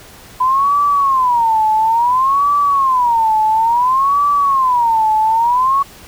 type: tone with vibrato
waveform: sine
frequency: 1000 Hz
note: B5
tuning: 21 cents sharp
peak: -10 dBFS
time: 0.4-5.83 s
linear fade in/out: 10 ms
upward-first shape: sine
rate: 0.58 Hz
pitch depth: 250 cents each way
effects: pink hiss -39 dBFS RMS until 6.07 s